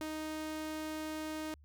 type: tone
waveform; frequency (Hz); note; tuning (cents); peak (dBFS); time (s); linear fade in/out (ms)
sawtooth; 311.1; D#4; 0; -34; 0.01-1.54; 0
effects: added 73 Hz sine -57 dBFS peak until 1.64 s